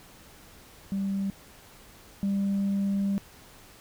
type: tone pair in turn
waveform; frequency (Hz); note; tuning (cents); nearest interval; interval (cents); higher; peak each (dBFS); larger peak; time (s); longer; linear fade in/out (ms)
sine; 196 / 198.05; G3 / G3; 0 / +18; unison; 18; second; -25 / -22; second; 0.92-1.3 / 2.23-3.18; second; 0
effects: tanh soft clip ceiling -22 dBFS + pink hiss -52 dBFS RMS until 3.8 s